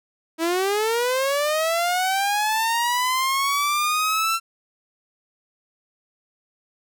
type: linear sweep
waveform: sawtooth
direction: up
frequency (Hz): 319 to 1353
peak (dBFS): -16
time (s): 0.38-4.4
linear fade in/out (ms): 50
effects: none